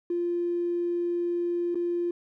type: tone with dropouts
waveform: triangle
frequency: 347.2 Hz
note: F4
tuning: 10 cents flat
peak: -21 dBFS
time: 0.1-2.11 s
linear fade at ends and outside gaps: 5 ms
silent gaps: 1.747-1.754 s
effects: tanh soft clip ceiling -23 dBFS